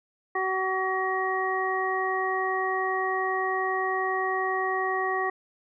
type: harmonic tone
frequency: 377.5 Hz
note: F#4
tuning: 35 cents sharp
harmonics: 1 / 2 / 3 / 5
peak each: -30 / -30 / -30 / -30 dBFS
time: 0.35-5.3 s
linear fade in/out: 5 ms
effects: none